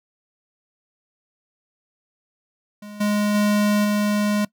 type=tone with level steps; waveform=square; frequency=207.7 Hz; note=G#3; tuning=in tune; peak=-36 / -19 / -17 / -19 dBFS; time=2.82-4.45 s; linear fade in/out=5 ms; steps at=3 / 3.34 / 3.84 s; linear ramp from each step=10 ms; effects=noise-tail reverb RT60 0.1 s tail -21 dB re dry